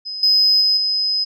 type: tone with level steps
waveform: sine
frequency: 5050 Hz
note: D#8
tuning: 25 cents sharp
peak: -25 / -10 / -12 / -16 dBFS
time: 0.05-1.25 s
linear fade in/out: 20 ms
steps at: 0.23 / 0.61 / 0.77 s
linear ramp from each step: 2 ms
effects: tanh soft clip ceiling -6 dBFS